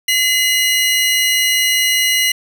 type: tone pair together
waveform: sawtooth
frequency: 2040 / 2885 Hz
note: C7 / F#7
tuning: -44 / -44 cents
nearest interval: tritone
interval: 600 cents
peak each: -12 dBFS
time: 0.08-2.32 s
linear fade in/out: 5 ms
effects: none